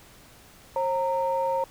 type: tone pair together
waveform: sine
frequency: 536.2 / 923 Hz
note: C5 / A#5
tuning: +42 / -17 cents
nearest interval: major sixth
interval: 941 cents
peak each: -25 dBFS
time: 0.76-1.64 s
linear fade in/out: 2 ms
effects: tanh soft clip ceiling -16 dBFS + pink hiss -52 dBFS RMS until 1.7 s